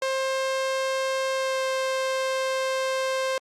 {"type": "tone with pitch glide", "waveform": "sawtooth", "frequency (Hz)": [530, 526.6], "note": ["C5", "C5"], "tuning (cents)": [22, 11], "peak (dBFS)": -20, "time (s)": [0.02, 3.38], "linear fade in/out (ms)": 2, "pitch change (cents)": -11, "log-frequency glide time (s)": [1.34, 1.63], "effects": ["low-pass 8000 Hz 12 dB/octave", "Opus 48 kbps"]}